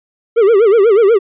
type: tone with vibrato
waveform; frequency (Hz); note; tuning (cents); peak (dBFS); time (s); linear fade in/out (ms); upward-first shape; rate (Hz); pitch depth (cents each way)
triangle; 426.2; G#4; +45; -4; 0.36-1.19; 20; sine; 8.2; 190
effects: resampled to 8000 Hz